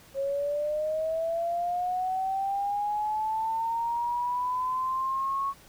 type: linear sweep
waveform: sine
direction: up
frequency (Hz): 542 to 1108.7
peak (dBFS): -26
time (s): 0.14-5.54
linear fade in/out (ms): 50
effects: pink hiss -54 dBFS RMS until 5.68 s